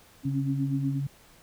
sine tone with tremolo, 273.2 Hz, C#4, 25 cents flat, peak -25 dBFS, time 0.23-1.01 s, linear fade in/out 50 ms, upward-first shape sine, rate 8.2 Hz, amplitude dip 80%
sine tone with pitch glide, 138.59 to 139.63 Hz, C#3 to C#3, 0 to +13 cents, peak -27 dBFS, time 0.25-1.07 s, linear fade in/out 5 ms, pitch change +13 cents, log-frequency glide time 0.5-0.57 s
effects pink hiss -56 dBFS RMS until 1.42 s

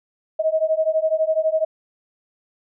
sine beating tone pair, 628 / 640 Hz, D#5 / D#5, +16 / +49 cents, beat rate 12 Hz, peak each -20 dBFS, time 0.39-1.65 s, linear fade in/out 10 ms, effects none

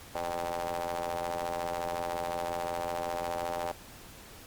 sawtooth ring-modulated tone, 85.5 Hz, F2, 36 cents flat, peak -25 dBFS, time 0.15-3.72 s, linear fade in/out 5 ms, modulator 691 Hz, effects pink hiss -50 dBFS RMS until 4.46 s + Opus 48 kbps

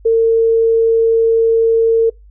sine tone, 454 Hz, A#4, 46 cents flat, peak -8 dBFS, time 0.05-2.1 s, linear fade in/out 10 ms, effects noise-tail reverb RT60 0.2 s tail -24 dB re dry + added 50 Hz sine -39 dBFS peak until 2.3 s

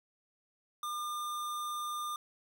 square tone, 1203 Hz, D6, 41 cents sharp, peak -36 dBFS, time 0.83-2.16 s, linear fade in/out 2 ms, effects none

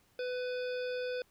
harmonic tone, 499.5 Hz, B4, 20 cents sharp, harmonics 1 / 3 / 5 / 7 / 9 / 10, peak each -34 / -44 / -48 / -51 / -53 / -54 dBFS, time 0.19-1.22 s, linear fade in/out 2 ms, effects pink hiss -69 dBFS RMS until 1.3 s

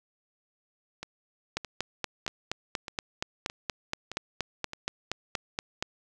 two click trains, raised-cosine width 0.2 ms, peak -20 / -12 dBFS, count 8 / 19, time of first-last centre 1.03-5.351 / 1.57-5.825 s, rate 1.62 / 4.23 Hz, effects none

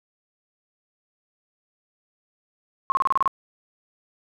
sine tone bursts, 1079 Hz, C#6, 47 cents flat, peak -16 dBFS, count 8, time 2.9-3.277 s, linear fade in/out 0 ms, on 20 ms, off 31 ms, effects none

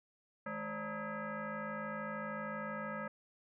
sine tone with frequency modulation, 530 Hz, C5, 22 cents sharp, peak -38 dBFS, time 0.46-3.08 s, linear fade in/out 5 ms, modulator 371 Hz, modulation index 3.4, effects none

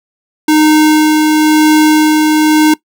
square tone with tremolo, 307.8 Hz, D#4, 19 cents flat, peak -5 dBFS, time 0.48-2.74 s, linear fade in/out 5 ms, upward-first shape sine, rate 0.98 Hz, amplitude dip 25%, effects noise-tail reverb RT60 0.1 s tail -20 dB re dry

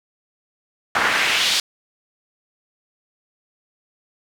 pink noise with band-pass filter sweep, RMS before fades -19 dBFS, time 0.95-1.6 s, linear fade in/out 2 ms, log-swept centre 1300 to 4400 Hz, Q 1.6, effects none

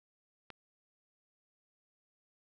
click, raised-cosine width 0.3 ms, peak -30 dBFS, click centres 0.503 s, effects none

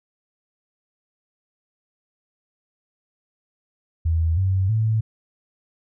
sine tone with pitch steps, 81.7 / 94.94 / 110.32 Hz, E2 / F#2 / A2, -15 / +45 / +5 cents, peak -17 dBFS, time 4.05-5.01 s, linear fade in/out 10 ms, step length 320 ms, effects none

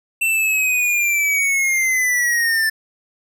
square linear sweep, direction down, 2694 to 1760 Hz, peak -16 dBFS, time 0.21-2.7 s, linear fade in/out 10 ms, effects none

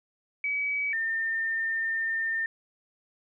sine tone pair in turn, 2278 / 1808 Hz, C#7 / A6, +47 / +47 cents, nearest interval major third, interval 400 cents, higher first, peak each -26 / -26 dBFS, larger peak neither, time 0.44-0.93 / 0.93-2.46 s, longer second, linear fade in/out 2 ms, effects none

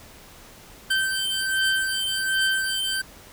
25% pulse beating tone pair, 1552 / 1553.3 Hz, G6 / G6, -18 / -16 cents, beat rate 1.3 Hz, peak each -21 dBFS, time 0.9-3.02 s, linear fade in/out 10 ms, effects pink hiss -47 dBFS RMS until 3.32 s

